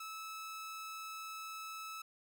sawtooth tone, 1304 Hz, E6, 19 cents flat, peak -40 dBFS, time 0-2.02 s, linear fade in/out 5 ms, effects none

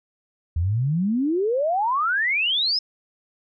sine exponential sweep, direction up, 77.78 to 5274 Hz, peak -19 dBFS, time 0.56-2.79 s, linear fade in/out 5 ms, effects none

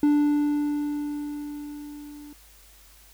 triangle tone with level ramp, 293.7 Hz, D4, in tune, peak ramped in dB -14 to -39 dBFS, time 0.03-2.33 s, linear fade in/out 2 ms, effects added 50 Hz sine -54 dBFS peak until 3.13 s + white hiss -54 dBFS RMS until 3.13 s

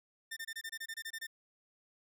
sawtooth tone bursts, 1801 Hz, A6, 40 cents sharp, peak -36 dBFS, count 12, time 0.31-1.269 s, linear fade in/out 10 ms, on 57 ms, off 25 ms, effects none

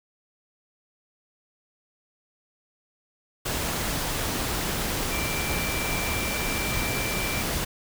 sine tone in noise, 2349 Hz, D7, in tune, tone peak -32 dBFS, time 5.11-7.42 s, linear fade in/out 10 ms, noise pink, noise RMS -28 dBFS, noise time 3.45-7.65 s, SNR -7 dB, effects none

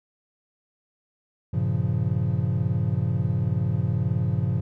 triangle chord, G half-diminished seventh, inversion none, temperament equal, 98 / 116.54 / 138.59 / 174.61 Hz, G2 / Bb2 / Db3 / F3, 0 / 0 / 0 / 0 cents, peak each -25 / -24 / -25 / -27 dBFS, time 1.53-4.61 s, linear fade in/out 10 ms, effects none

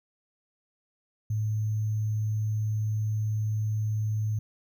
sine tone with sample-and-hold, 107.7 Hz, A2, 37 cents flat, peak -25 dBFS, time 1.3-4.39 s, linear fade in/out 5 ms, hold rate 6300 Hz, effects none

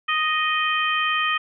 harmonic tone, 622.3 Hz, D#5, in tune, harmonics 2 / 3 / 4 / 5, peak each -23 / -25 / -26 / -27 dBFS, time 0.08-1.38 s, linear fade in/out 10 ms, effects none

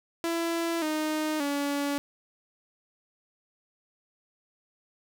sawtooth tone with pitch steps, 334.8 / 308.8 / 284.8 Hz, E4 / D#4 / C#4, +27 / -13 / +47 cents, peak -23 dBFS, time 0.24-1.98 s, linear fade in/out 0 ms, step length 580 ms, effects 10-bit

